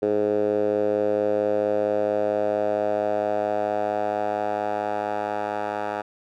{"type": "tone with band-pass filter sweep", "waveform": "10% pulse", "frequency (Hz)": 104.4, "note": "G#2", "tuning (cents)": 10, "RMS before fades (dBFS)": -24, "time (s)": [0.02, 6.02], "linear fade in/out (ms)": 10, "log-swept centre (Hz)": [440, 930], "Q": 3.3, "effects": []}